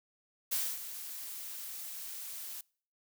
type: noise with ADSR envelope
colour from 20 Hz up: blue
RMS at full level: -31 dBFS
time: 0.51-2.61 s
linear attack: 15 ms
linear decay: 260 ms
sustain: -12 dB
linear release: 3 ms
effects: noise-tail reverb RT60 0.5 s tail -26 dB re dry